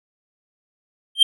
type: tone with exponential growth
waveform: triangle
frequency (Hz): 3163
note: G7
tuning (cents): +15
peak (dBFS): -3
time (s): 1.15-1.23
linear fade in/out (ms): 5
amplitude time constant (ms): 16
effects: none